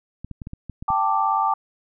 clicks, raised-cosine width 5 ms, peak -21 dBFS, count 8, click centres 0.246 / 0.313 / 0.418 / 0.471 / 0.534 / 0.697 / 0.825 / 0.904 s
sine chord, G suspended second, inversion none, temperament just, 784 / 882 / 1176 Hz, G5 / A5 / D6, 0 / +4 / +2 cents, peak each -23 / -22 / -22 dBFS, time 0.88-1.54 s, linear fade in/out 5 ms
effects none

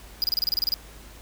square tone bursts, 4900 Hz, D#8, 27 cents flat, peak -21 dBFS, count 11, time 0.22-0.74 s, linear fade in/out 0 ms, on 20 ms, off 30 ms, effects added 52 Hz sine -46 dBFS peak until 1.21 s + pink hiss -48 dBFS RMS until 1.21 s

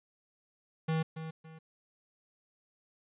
square tone with echo, 160 Hz, D#3, 49 cents sharp, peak -29 dBFS, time 0.88-1.03 s, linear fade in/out 10 ms, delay 280 ms, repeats 2, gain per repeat -10 dB, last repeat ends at 1.59 s, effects resampled to 8000 Hz + 11-bit

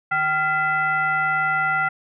sine tone with frequency modulation, 1391 Hz, F6, 7 cents flat, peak -18 dBFS, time 0.11-1.89 s, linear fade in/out 10 ms, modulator 618 Hz, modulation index 1, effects none

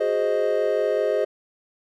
triangle chord, Ab dominant seventh, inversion third, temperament equal, 370 / 415.3 / 523.3 / 622.3 Hz, Gb4 / Ab4 / C5 / Eb5, 0 / 0 / 0 / 0 cents, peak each -28 / -22 / -23 / -22 dBFS, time 0-1.25 s, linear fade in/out 10 ms, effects none

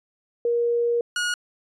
sine / sawtooth tone pair in turn, 473.1 / 1445.8 Hz, A#4 / F#6, +26 / -40 cents, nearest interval octave + perfect fifth, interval 1934 cents, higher second, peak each -19 / -19 dBFS, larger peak neither, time 0.45-1.01 / 1.16-1.34 s, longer first, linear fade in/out 2 ms, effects resampled to 22050 Hz

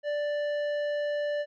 triangle tone with tanh clipping, 587.3 Hz, D5, in tune, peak -29 dBFS, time 0.03-1.46 s, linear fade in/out 50 ms, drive 15 dB, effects none

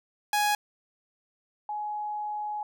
sawtooth / sine tone pair in turn, 832 / 840.2 Hz, G#5 / G#5, +3 / +20 cents, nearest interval unison, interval 17 cents, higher second, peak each -19 / -30 dBFS, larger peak first, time 0.33-0.55 / 1.69-2.63 s, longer second, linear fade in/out 2 ms, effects none

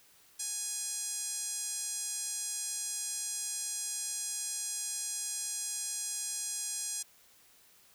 5% pulse tone with band-pass filter, 830.6 Hz, G#5, in tune, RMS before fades -37 dBFS, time 0.39-7.03 s, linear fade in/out 10 ms, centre 8000 Hz, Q 2, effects white hiss -62 dBFS RMS until 7.94 s

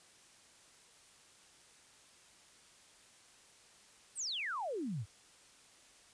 sine exponential sweep, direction down, 9250 to 90.8 Hz, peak -36 dBFS, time 4.15-5.06 s, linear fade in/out 50 ms, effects white hiss -62 dBFS RMS until 6.13 s + resampled to 22050 Hz

